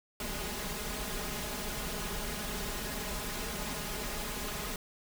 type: noise with comb filter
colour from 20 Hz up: pink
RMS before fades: -37 dBFS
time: 0.2-4.76 s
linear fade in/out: 2 ms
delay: 4.8 ms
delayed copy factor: +0.8
effects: none